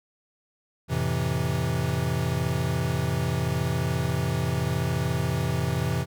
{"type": "chord", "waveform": "square", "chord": "F major seventh", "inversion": "none", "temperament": "equal", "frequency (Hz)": [87.31, 110, 130.81, 164.81], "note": ["F2", "A2", "C3", "E3"], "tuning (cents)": [0, 0, 0, 0], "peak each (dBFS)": [-32, -33, -28, -30], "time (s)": [0.88, 6.06], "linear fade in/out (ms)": 50, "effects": []}